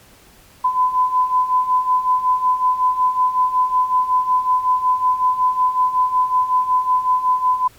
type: beating tone pair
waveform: sine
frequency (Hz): 1005 / 1010.4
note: B5 / B5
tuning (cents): +30 / +39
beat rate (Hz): 5.4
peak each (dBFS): -20 / -15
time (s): 0.64-7.68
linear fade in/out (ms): 10
effects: pink hiss -48 dBFS RMS until 7.78 s + MP3 96 kbps